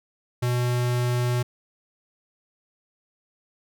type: tone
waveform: square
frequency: 122.7 Hz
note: B2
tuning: 11 cents flat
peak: -22 dBFS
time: 0.42-1.43 s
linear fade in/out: 10 ms
effects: none